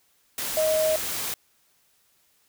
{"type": "tone in noise", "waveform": "sine", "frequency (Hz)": 627, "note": "D#5", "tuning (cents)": 13, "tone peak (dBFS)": -20, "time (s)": [0.57, 0.96], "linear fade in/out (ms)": 2, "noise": "white", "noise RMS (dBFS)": -30, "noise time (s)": [0.38, 1.34], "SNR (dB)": 7, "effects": ["white hiss -65 dBFS RMS until 2.48 s"]}